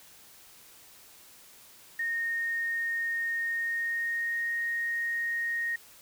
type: tone with pitch glide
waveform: sine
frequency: 1848 to 1863 Hz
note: A#6 to A#6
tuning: -16 to -2 cents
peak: -28 dBFS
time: 1.99-5.76 s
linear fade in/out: 5 ms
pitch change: +14 cents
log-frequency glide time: 3.43-4.55 s
effects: white hiss -54 dBFS RMS until 6.01 s

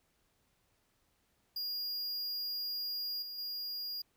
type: tone with level steps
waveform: square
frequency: 4840 Hz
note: D#8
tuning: 49 cents flat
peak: -36 / -42 / -38 dBFS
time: 1.56-4.02 s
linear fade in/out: 5 ms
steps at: 3.22 / 3.38 s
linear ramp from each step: 5 ms
effects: pink hiss -75 dBFS RMS until 4.16 s

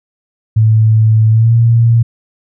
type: tone with pitch glide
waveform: sine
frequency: 110 to 116.14 Hz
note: A2 to A#2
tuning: 0 to -6 cents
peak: -5 dBFS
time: 0.56-2.03 s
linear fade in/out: 10 ms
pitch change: +94 cents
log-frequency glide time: 1.3-1.54 s
effects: none

